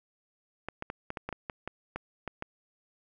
clicks, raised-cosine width 0.5 ms, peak -20 dBFS, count 12, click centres 0.686 / 0.824 / 0.901 / 1.104 / 1.172 / 1.29 / 1.327 / 1.498 / 1.676 / 1.96 / 2.277 / 2.424 s, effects none

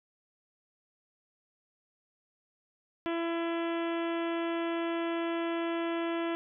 harmonic tone, 335.3 Hz, E4, 30 cents sharp, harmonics 1 / 2 / 3 / 4 / 5 / 6 / 7 / 8 / 9 / 10, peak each -31 / -37 / -41 / -43 / -45 / -47 / -48 / -49 / -50 / -51 dBFS, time 3.06-6.35 s, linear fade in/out 0 ms, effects none

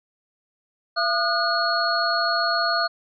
sine tone cluster, 678 / 1219 / 1454 / 4323 Hz, E5 / D#6 / F#6 / C#8, +49 / -36 / -31 / -44 cents, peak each -25 dBFS, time 0.96-2.88 s, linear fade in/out 20 ms, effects none

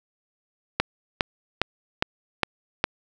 click train, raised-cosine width 0.3 ms, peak -3 dBFS, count 6, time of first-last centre 0.8-2.841 s, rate 2.45 Hz, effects none

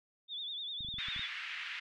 sine tone with vibrato, 3562 Hz, A7, 21 cents sharp, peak -38 dBFS, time 0.28-1.3 s, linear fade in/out 50 ms, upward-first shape triangle, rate 10 Hz, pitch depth 100 cents each way
clicks, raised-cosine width 5 ms, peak -38 dBFS, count 8, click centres 0.807 / 0.848 / 0.887 / 0.941 / 0.985 / 1.085 / 1.163 / 1.194 s
white band-pass noise, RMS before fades -42 dBFS, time 0.98-1.8 s, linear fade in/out 10 ms, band 1600 to 2800 Hz, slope 24 dB/octave
effects none

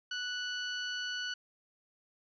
20% pulse tone, 1480 Hz, F#6, in tune, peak -30 dBFS, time 0.11-1.34 s, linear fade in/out 5 ms, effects resampled to 16000 Hz

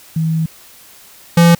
sine / square tone pair in turn, 160.9 / 170.08 Hz, E3 / F3, -42 / -46 cents, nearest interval minor second, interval 96 cents, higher second, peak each -13 / -6 dBFS, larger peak second, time 0.16-0.46 / 1.37-1.55 s, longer first, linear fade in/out 5 ms, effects white hiss -42 dBFS RMS until 1.59 s

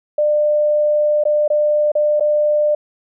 sine tone with dropouts, 598 Hz, D5, 31 cents sharp, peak -12 dBFS, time 0.18-2.75 s, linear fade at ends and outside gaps 5 ms, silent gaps 1.238-1.252 / 1.479-1.501 / 1.918-1.952 / 2.198-2.206 s, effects none

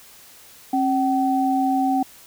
sine tone pair together, 269.4 / 762 Hz, C#4 / G5, -49 / -49 cents, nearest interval octave + tritone, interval 1800 cents, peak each -20 dBFS, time 0.73-2.03 s, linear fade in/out 5 ms, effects white hiss -47 dBFS RMS until 2.26 s

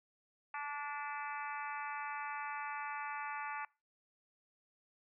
harmonic tone with a mistuned harmonic, 290 Hz, D4, 22 cents flat, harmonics 3 / 4 / 5 / 6 / 7 / 8 / 9, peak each -43 / -45 / -47 / -49 / -50 / -51 / -52 dBFS, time 0.54-3.65 s, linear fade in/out 2 ms, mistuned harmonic 6, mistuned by +21 cents, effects noise-tail reverb RT60 0.3 s tail -24 dB re dry

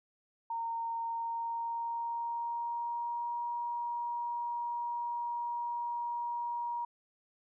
sine tone with pitch glide, 921 to 950.7 Hz, A#5 to A#5, -21 to +34 cents, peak -33 dBFS, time 0.5-6.85 s, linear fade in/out 5 ms, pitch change +55 cents, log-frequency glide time 1.03-3.44 s, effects none

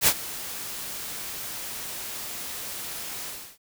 white noise with ADSR envelope, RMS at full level -17 dBFS, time 0.01-3.58 s, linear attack 59 ms, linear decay 62 ms, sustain -18 dB, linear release 320 ms, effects none

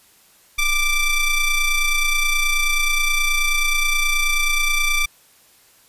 40% pulse ring-modulated tone, 1174.7 Hz, D6, in tune, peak -12 dBFS, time 0.58-5.06 s, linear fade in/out 10 ms, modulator 1160 Hz, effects white hiss -53 dBFS RMS until 5.88 s + resampled to 32000 Hz

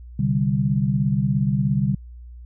sine chord, C suspended second, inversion none, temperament equal with one note detuned, 129.83 / 146.83 / 196 Hz, C3 / D3 / G3, -13 / 0 / 0 cents, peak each -22 dBFS, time 0.19-1.95 s, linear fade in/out 5 ms, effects added 60 Hz sine -37 dBFS peak until 2.45 s

